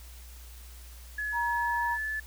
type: tone with pitch glide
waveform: sine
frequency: 1700 to 1735.7 Hz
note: G#6 to A6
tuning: +40 to -24 cents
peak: -30 dBFS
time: 1.18-2.2 s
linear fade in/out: 5 ms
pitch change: +36 cents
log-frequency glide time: 1.42-1.9 s
type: tone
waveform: sine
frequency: 946 Hz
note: A#5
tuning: 25 cents sharp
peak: -28 dBFS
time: 1.32-1.98 s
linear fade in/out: 50 ms
effects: added 60 Hz sine -45 dBFS peak until 2.26 s + white hiss -53 dBFS RMS until 2.26 s